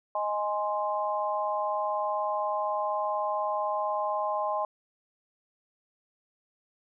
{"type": "chord", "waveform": "sine", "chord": "Ab major", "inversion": "second", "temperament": "equal", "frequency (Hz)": [622.3, 830.6, 1046.5], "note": ["Eb5", "Ab5", "C6"], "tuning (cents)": [0, 0, 0], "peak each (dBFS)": -31, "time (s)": [0.15, 4.65], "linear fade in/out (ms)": 2, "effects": []}